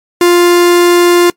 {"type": "tone", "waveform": "45% pulse", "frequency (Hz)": 350, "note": "F4", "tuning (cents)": 4, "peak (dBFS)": -4, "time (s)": [0.21, 1.3], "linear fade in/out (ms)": 2, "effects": ["noise-tail reverb RT60 0.1 s tail -23 dB re dry", "MP3 64 kbps"]}